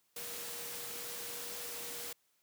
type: tone in noise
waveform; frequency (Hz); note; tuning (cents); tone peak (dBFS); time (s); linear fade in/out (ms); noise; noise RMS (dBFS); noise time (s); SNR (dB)
sine; 476.8; A#4; +39; -52; 0.16-2.13; 5; white; -43; 0.16-2.13; -12
effects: white hiss -75 dBFS RMS until 2.42 s + high-pass 100 Hz 12 dB/octave